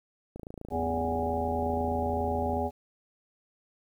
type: click train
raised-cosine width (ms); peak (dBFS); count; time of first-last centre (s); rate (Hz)
2; -27; 62; 0.36-2.57; 27.6
type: harmonic tone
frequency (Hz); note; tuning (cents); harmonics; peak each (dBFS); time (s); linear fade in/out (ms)
82.41; E2; 0; 1 / 3 / 5 / 7 / 9 / 10; -34 / -34 / -34 / -34 / -34 / -34; 0.7-2.71; 50
effects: 10-bit